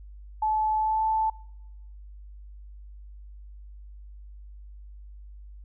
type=tone with pitch glide; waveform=sine; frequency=865 to 877.6 Hz; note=A5 to A5; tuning=-30 to -5 cents; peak=-22 dBFS; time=0.42-1.3 s; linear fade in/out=5 ms; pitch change=+25 cents; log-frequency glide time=0.77-1.02 s; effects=noise-tail reverb RT60 1.0 s tail -25 dB re dry + added 50 Hz sine -42 dBFS peak until 5.64 s